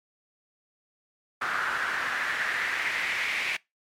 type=noise with band-pass filter sweep; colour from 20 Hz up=pink; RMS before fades=-29 dBFS; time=1.41-3.57 s; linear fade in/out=10 ms; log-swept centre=1400 to 2300 Hz; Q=4; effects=noise-tail reverb RT60 0.2 s tail -23 dB re dry + MP3 96 kbps